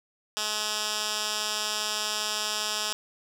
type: tone with band-pass filter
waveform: 10% pulse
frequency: 212.5 Hz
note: G#3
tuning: 40 cents sharp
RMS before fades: -30 dBFS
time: 0.37-2.93 s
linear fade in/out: 0 ms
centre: 5300 Hz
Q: 1.1
effects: none